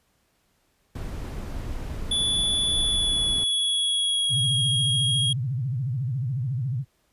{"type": "noise", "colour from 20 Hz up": "brown", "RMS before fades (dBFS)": -32, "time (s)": [0.95, 3.44], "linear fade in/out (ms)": 5}
{"type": "tone with pitch glide", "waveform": "square", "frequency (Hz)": [3444, 3279], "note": ["A7", "G#7"], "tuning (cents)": [-38, -23], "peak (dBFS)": -22, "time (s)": [2.11, 5.33], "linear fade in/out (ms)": 5, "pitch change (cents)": -85, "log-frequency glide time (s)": [2.8, 4.63]}
{"type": "tone with vibrato", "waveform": "sine", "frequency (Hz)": 128, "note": "C3", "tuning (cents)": -38, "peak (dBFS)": -24, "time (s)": [4.29, 6.85], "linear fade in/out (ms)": 50, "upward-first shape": "sine", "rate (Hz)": 14, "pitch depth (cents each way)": 210}
{"effects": ["pink hiss -68 dBFS RMS until 7.12 s", "resampled to 32000 Hz"]}